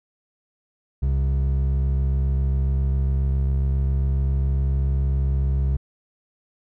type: tone pair together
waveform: triangle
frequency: 67.4 / 134.7 Hz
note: C#2 / C#3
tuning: -48 / -49 cents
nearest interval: octave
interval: 1199 cents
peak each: -17 / -24 dBFS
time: 1.02-5.77 s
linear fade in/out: 10 ms
effects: none